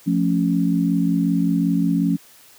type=chord; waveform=sine; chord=F augmented; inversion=none; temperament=equal; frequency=174.61 / 220 / 277.2 Hz; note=F3 / A3 / C#4; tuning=0 / 0 / 0 cents; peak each=-19 / -23 / -20 dBFS; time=0.06-2.17 s; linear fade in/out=20 ms; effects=white hiss -49 dBFS RMS until 2.58 s + high-pass 80 Hz 12 dB/octave